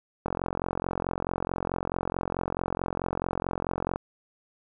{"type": "click train", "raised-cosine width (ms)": 1, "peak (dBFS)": -14, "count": 166, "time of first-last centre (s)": [0.26, 3.96], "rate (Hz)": 44.6, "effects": []}